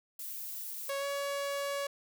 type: noise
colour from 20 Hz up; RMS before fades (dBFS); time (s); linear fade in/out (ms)
violet; -41; 0.19-0.9; 5
type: tone with pitch glide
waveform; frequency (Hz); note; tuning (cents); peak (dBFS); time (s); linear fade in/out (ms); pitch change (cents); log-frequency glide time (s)
sawtooth; 554.4 to 562.8; C#5 to C#5; 0 to +26; -29; 0.89-1.87; 5; +26; 0.99-1.05
effects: none